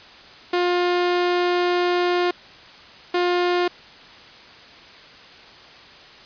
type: tone bursts at uneven times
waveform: sawtooth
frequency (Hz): 354.6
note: F4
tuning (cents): +26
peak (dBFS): -14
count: 2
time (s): 0.53-2.31 / 3.14-3.68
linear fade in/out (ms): 5
effects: white hiss -44 dBFS RMS until 6.25 s + resampled to 11025 Hz